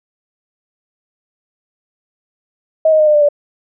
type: tone with pitch steps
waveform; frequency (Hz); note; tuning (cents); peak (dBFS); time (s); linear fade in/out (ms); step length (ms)
sine; 635 / 624.1 / 613.4 / 602.8 / 592.5 / 582.3; D#5 / D#5 / D#5 / D5 / D5 / D5; +35 / +5 / -25 / +45 / +15 / -15; -7; 2.85-3.288; 5; 73
effects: none